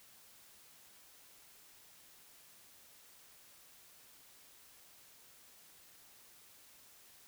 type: silence
effects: white hiss -61 dBFS RMS until 7.27 s